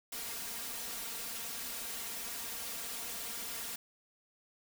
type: noise with comb filter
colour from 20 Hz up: white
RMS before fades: -41 dBFS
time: 0.12-3.76 s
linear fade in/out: 5 ms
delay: 4.3 ms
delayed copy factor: +0.8
effects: none